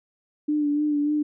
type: tone with vibrato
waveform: sine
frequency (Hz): 295.5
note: D4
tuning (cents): +11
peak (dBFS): -20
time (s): 0.48-1.23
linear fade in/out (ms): 10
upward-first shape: sine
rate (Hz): 3.4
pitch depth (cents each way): 31
effects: none